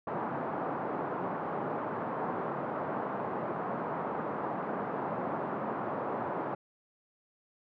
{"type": "band-pass noise", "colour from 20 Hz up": "white", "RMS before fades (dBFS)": -35, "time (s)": [0.07, 6.55], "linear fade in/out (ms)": 5, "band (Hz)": [140, 1100], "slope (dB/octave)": 24, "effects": []}